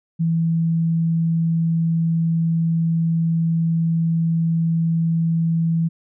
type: tone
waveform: sine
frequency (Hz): 164.81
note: E3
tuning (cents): 0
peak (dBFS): -16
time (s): 0.19-5.89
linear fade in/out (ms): 20
effects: none